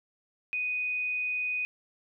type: tone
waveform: sine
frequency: 2489 Hz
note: D#7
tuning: in tune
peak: -28 dBFS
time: 0.53-1.65 s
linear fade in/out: 0 ms
effects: none